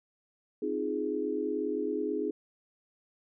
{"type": "chord", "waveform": "sine", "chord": "F minor seventh", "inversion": "second", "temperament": "equal with one note detuned", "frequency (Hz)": [261.6, 311.1, 349.2, 417.2], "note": ["C4", "Eb4", "F4", "Ab4"], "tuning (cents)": [0, 0, 0, 8], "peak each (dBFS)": [-37, -34, -38, -32], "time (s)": [0.62, 2.31], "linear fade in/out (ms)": 5, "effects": []}